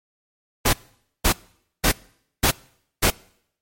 pink noise bursts, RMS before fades -17 dBFS, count 5, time 0.65-3.105 s, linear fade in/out 10 ms, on 83 ms, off 510 ms, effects noise-tail reverb RT60 0.7 s tail -24 dB re dry + MP3 64 kbps

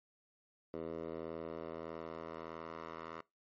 10% pulse tone with band-pass filter sweep, 81.6 Hz, E2, 17 cents flat, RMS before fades -45 dBFS, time 0.74-3.21 s, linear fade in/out 0 ms, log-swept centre 470 to 1100 Hz, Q 1.4, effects noise-tail reverb RT60 0.2 s tail -21 dB re dry + MP3 32 kbps

